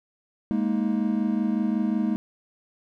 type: chord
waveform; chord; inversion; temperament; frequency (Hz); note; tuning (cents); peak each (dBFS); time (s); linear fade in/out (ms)
triangle; Ab suspended second; none; equal with one note detuned; 207.7 / 233.1 / 314.2; Ab3 / Bb3 / Eb4; 0 / 0 / +17; -23 / -24 / -27; 0.51-2.16; 0
effects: none